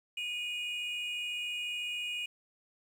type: tone pair together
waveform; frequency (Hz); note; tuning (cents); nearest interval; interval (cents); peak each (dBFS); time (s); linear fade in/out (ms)
triangle; 2471 / 2875; D#7 / F7; -13 / +50; minor third; 263; -35 / -36; 0.17-2.26; 5
effects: 10-bit